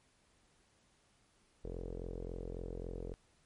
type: tone with low-pass filter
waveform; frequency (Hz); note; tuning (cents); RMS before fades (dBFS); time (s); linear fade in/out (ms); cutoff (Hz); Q
sawtooth; 43.65; F1; 0; -43; 1.64-3.14; 0; 460; 5.3
effects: pink hiss -71 dBFS RMS until 3.45 s + MP3 48 kbps